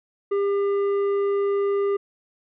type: tone with tanh clipping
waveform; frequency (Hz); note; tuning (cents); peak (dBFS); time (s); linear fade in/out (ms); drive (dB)
sine; 400.4; G4; +37; -21; 0.31-1.97; 10; 8
effects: none